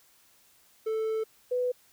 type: tone pair in turn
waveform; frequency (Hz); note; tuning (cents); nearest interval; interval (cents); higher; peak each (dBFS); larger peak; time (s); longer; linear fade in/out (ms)
triangle / sine; 440.5 / 497; A4 / B4; +2 / +11; major second; 209; second; -25; neither; 0.86-1.24 / 1.51-1.72; first; 10
effects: white hiss -62 dBFS RMS until 1.92 s